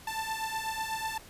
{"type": "beating tone pair", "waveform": "sawtooth", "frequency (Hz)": [880, 888.1], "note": ["A5", "A5"], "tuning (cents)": [0, 16], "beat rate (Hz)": 8.1, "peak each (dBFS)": [-32, -31], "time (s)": [0.07, 1.18], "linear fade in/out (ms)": 5, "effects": ["pink hiss -51 dBFS RMS until 1.29 s", "resampled to 32000 Hz"]}